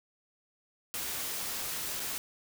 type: noise with dropouts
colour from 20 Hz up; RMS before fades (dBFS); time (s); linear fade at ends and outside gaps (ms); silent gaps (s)
white; -36; 0.94-2.18; 0; 1.996-2.001
effects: none